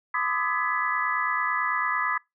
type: tone cluster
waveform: sine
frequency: 1011 / 1203 / 1272 / 1690 / 1981 Hz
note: B5 / D6 / D#6 / G#6 / B6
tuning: +40 / +41 / +38 / +30 / +5 cents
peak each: -30 dBFS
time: 0.14-2.18 s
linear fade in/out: 5 ms
effects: noise-tail reverb RT60 0.2 s tail -25 dB re dry